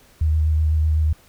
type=tone with vibrato; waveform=sine; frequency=77.78 Hz; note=D#2; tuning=in tune; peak=-15 dBFS; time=0.21-1.13 s; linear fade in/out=5 ms; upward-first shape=square; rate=8 Hz; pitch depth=16 cents each way; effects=pink hiss -53 dBFS RMS until 1.28 s